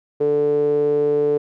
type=tone with band-pass filter; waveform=sawtooth; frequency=146.83 Hz; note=D3; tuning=in tune; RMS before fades=-18 dBFS; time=0.2-1.38 s; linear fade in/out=10 ms; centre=430 Hz; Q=9.6; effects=none